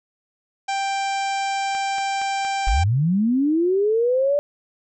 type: harmonic tone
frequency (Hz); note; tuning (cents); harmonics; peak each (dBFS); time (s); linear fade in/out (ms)
786; G5; +4; 1 / 2 / 3 / 4 / 5 / 6 / 7 / 8 / 9 / 10; -22 / -33 / -31 / -37 / -40 / -41 / -39 / -43 / -41 / -43; 0.68-2.84; 10
type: click train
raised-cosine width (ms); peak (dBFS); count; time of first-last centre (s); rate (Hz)
0.3; -20; 5; 1.75-2.682; 4.29
type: linear sweep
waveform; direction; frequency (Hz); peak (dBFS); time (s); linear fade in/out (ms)
sine; up; 38.98 to 587.3; -16; 2.67-4.39; 0
effects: none